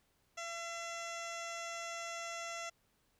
15% pulse tone with low-pass filter, 676 Hz, E5, 43 cents sharp, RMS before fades -43 dBFS, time 0.37-2.7 s, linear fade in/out 10 ms, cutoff 6000 Hz, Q 2.3, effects pink hiss -75 dBFS RMS until 3.19 s

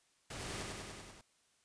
pink noise with echo, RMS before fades -45 dBFS, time 0.3-0.63 s, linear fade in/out 5 ms, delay 97 ms, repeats 6, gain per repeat -2 dB, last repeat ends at 1.212 s, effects white hiss -73 dBFS RMS until 1.64 s + resampled to 22050 Hz

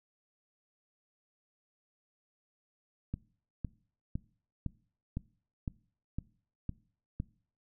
click train, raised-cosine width 5 ms, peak -22 dBFS, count 9, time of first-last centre 3.14-7.201 s, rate 1.97 Hz, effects noise-tail reverb RT60 0.5 s tail -22 dB re dry

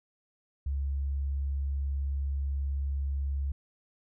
sine tone, 69.3 Hz, C#2, in tune, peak -28 dBFS, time 0.66-3.52 s, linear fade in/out 5 ms, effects none

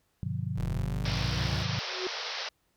sine chord, G dominant seventh, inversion none, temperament just, 98 / 122.5 / 147 / 176.4 Hz, G2 / B2 / D3 / F3, 0 / -14 / +2 / +18 cents, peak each -35 / -34 / -36 / -37 dBFS, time 0.23-1.79 s, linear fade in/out 0 ms
30% pulse exponential sweep, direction up, 38.89 to 73.42 Hz, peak -30 dBFS, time 0.55-1.66 s, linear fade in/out 50 ms
white band-pass noise, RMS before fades -36 dBFS, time 1.05-2.49 s, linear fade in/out 5 ms, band 430 to 5600 Hz, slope 96 dB/octave
sine tone with exponential growth, 370 Hz, F#4, in tune, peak -28 dBFS, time 1.78-2.07 s, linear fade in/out 2 ms, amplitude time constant 62 ms
effects pink hiss -73 dBFS RMS until 2.76 s

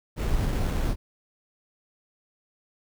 brown noise with sample-and-hold, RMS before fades -25 dBFS, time 0.16-0.96 s, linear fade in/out 50 ms, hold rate 4900 Hz, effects none

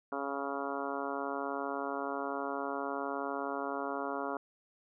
harmonic tone, 139.4 Hz, C#3, 10 cents sharp, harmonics 2 / 3 / 4 / 5 / 6 / 7 / 8 / 9 / 10, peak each -41 / -41 / -42 / -41 / -45 / -43 / -43 / -45 / -44 dBFS, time 0.12-4.37 s, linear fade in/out 2 ms, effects none

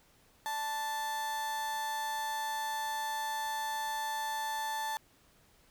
35% pulse tone with amplitude modulation, 880 Hz, A5, in tune, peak -30 dBFS, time 0.46-4.97 s, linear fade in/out 0 ms, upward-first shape sine, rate 273 Hz, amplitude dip 35%, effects pink hiss -65 dBFS RMS until 5.7 s

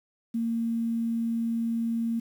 sine tone with quantisation, 230 Hz, A#3, 23 cents flat, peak -25 dBFS, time 0.34-2.2 s, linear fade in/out 10 ms, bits 9, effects none

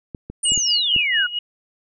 clicks, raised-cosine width 3 ms, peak -18 dBFS, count 5, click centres 0.148 / 0.3 / 0.52 / 0.576 / 0.963 s
sine exponential sweep, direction down, 9240 to 1400 Hz, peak -18 dBFS, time 0.43-1.27 s, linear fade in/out 10 ms
sine tone with tremolo, 2892 Hz, F#7, 40 cents flat, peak -17 dBFS, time 0.45-1.39 s, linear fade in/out 5 ms, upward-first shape sine, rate 4.4 Hz, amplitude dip 80%
effects none

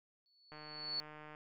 sine tone with exponential growth, 4435 Hz, C#8, in tune, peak -34 dBFS, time 0.26-1 s, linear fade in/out 0 ms, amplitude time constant 160 ms
click train, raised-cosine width 0.5 ms, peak -37 dBFS, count 127, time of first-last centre 0.52-1.349 s, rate 152 Hz
effects none

